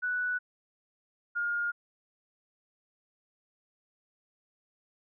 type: tone pair in turn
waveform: sine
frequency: 1480 / 1418.9 Hz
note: F#6 / F6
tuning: 0 / +27 cents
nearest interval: minor second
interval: 73 cents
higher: first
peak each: -28 dBFS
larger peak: neither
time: 0.02-0.39 / 1.35-1.72 s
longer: neither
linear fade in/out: 20 ms
effects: none